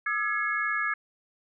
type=tone cluster; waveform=sine; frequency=1219 / 1321 / 1680 / 2172 Hz; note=D#6 / E6 / G#6 / C#7; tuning=-36 / +3 / +19 / -36 cents; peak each=-33 / -34 / -28 / -32 dBFS; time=0.06-0.94 s; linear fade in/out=5 ms; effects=none